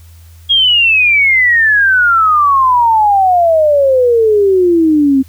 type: exponential sweep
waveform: sine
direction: down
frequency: 3300 to 261.9 Hz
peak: -6 dBFS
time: 0.49-5.23 s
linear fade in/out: 20 ms
effects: added 83 Hz sine -35 dBFS peak until 5.28 s + white hiss -48 dBFS RMS until 5.28 s